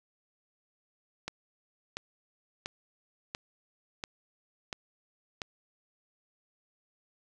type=click train; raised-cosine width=0.2 ms; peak=-18 dBFS; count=7; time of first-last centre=1.28-5.418 s; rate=1.45 Hz; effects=none